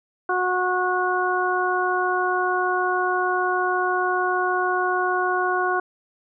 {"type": "harmonic tone", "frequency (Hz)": 365.3, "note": "F#4", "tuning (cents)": -22, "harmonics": [1, 2, 3, 4], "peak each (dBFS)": [-25, -25, -25, -25], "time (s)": [0.29, 5.8], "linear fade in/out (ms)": 5, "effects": []}